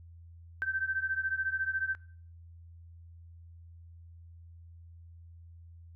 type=beating tone pair; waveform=sine; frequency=1549 / 1563 Hz; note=G6 / G6; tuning=-21 / -6 cents; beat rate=14 Hz; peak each=-32 / -34 dBFS; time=0.62-1.95 s; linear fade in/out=0 ms; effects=noise-tail reverb RT60 0.5 s tail -21 dB re dry + added 84 Hz sine -49 dBFS peak until 5.95 s